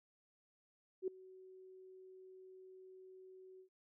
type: tone with ADSR envelope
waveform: sine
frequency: 374.6 Hz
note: F#4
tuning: 21 cents sharp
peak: -33 dBFS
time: 1.02-3.69 s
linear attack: 57 ms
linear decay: 4 ms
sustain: -22 dB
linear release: 93 ms
effects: none